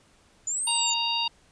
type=exponential two-way sweep; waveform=sine; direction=up then down; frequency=6910 to 8870 to 6910 Hz; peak=-26 dBFS; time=0.47-0.94 s; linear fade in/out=5 ms; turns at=0.67 s
type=harmonic tone; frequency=932.3 Hz; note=A#5; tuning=in tune; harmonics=1 / 3 / 4 / 5; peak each=-30 / -28 / -30 / -32 dBFS; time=0.67-1.28 s; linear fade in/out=5 ms
effects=pink hiss -60 dBFS RMS until 1.51 s + resampled to 22050 Hz

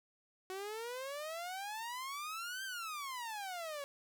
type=exponential two-way sweep; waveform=sawtooth; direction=up then down; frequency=370 to 1589 to 553 Hz; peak=-37 dBFS; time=0.5-3.84 s; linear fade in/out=0 ms; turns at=2.64 s; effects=11-bit

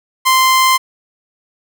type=tone; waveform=sawtooth; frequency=1042 Hz; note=C6; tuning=7 cents flat; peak=-5 dBFS; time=0.25-0.78 s; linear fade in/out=20 ms; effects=none

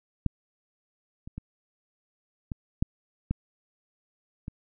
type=clicks; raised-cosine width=5 ms; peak=-12 / -28 / -23 / -20 / -11 / -14 / -23 dBFS; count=7; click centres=0.263 / 1.275 / 1.38 / 2.518 / 2.825 / 3.31 / 4.481 s; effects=none

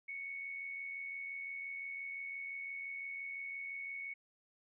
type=tone with amplitude modulation; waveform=sine; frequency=2217 Hz; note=C#7; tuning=in tune; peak=-39 dBFS; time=0.08-4.14 s; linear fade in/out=10 ms; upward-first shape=sine; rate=85.8 Hz; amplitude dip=40%; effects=none

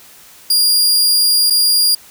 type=tone with dropouts; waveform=sawtooth; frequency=4823 Hz; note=D8; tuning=45 cents sharp; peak=-7 dBFS; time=0.5-1.95 s; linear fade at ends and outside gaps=5 ms; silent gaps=1.501-1.505 s; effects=white hiss -42 dBFS RMS until 2.1 s

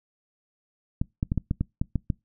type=clicks; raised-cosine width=5 ms; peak=-12 dBFS; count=9; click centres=1.015 / 1.229 / 1.319 / 1.377 / 1.511 / 1.61 / 1.815 / 1.957 / 2.102 s; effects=noise-tail reverb RT60 0.2 s tail -25 dB re dry

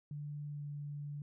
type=tone with pitch glide; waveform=sine; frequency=146.83 to 145.4 Hz; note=D3 to D3; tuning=0 to -17 cents; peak=-40 dBFS; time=0.11-1.22 s; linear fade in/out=2 ms; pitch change=-17 cents; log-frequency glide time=0.48-0.63 s; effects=none

